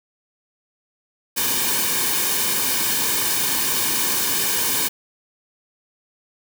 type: noise with comb filter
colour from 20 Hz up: white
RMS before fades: -21 dBFS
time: 1.36-4.89 s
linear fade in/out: 20 ms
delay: 1.5 ms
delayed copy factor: -0.7
effects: none